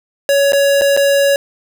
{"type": "tone with dropouts", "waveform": "square", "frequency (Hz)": 560, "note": "C#5", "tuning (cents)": 18, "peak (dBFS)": -10, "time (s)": [0.29, 1.36], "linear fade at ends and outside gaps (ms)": 1, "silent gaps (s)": [[0.522, 0.532], [0.812, 0.818], [0.966, 0.973]], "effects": []}